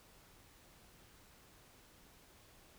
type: silence
effects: pink hiss -63 dBFS RMS until 2.78 s